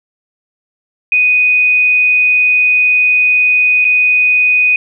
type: tone with dropouts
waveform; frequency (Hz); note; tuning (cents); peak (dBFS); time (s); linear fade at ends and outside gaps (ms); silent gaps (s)
sine; 2489; D#7; 0; -7; 1.12-4.76; 2; 3.845-3.85
effects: none